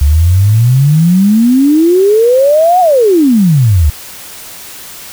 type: exponential two-way sweep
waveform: sine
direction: up then down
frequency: 69.3 to 750 to 69.3 Hz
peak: -4 dBFS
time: 0.01-3.9 s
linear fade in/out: 5 ms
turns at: 2.8 s
effects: white hiss -29 dBFS RMS until 5.12 s